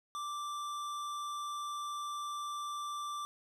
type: tone with hard clipping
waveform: triangle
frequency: 1174.7 Hz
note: D6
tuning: in tune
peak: -39 dBFS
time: 0.15-3.25 s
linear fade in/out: 0 ms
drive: 18 dB
effects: none